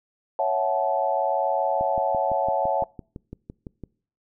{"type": "chord", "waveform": "sine", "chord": "F# minor seventh", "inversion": "second", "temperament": "equal with one note detuned", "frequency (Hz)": [554.4, 659.3, 740, 866.9], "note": ["C#5", "E5", "F#5", "A5"], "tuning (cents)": [0, 0, 0, -26], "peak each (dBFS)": -26, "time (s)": [0.39, 2.84], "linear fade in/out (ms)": 2}
{"type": "click train", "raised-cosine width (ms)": 3, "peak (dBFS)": -23, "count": 13, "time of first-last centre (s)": [1.81, 3.837], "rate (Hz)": 5.92}
{"effects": ["noise-tail reverb RT60 0.5 s tail -25 dB re dry"]}